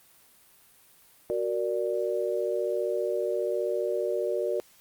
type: chord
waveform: sine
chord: Gb augmented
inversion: none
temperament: equal with one note detuned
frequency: 371.3 / 466.2 / 587.3 Hz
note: Gb4 / Bb4 / D5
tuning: +6 / 0 / 0 cents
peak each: -30 dBFS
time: 1.3-4.6 s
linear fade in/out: 0 ms
effects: white hiss -58 dBFS RMS until 4.8 s + Opus 32 kbps